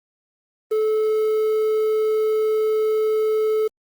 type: tone with quantisation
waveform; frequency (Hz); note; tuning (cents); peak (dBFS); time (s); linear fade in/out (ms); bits
triangle; 433.8; A4; -25; -15; 0.71-3.68; 10; 7
effects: Opus 24 kbps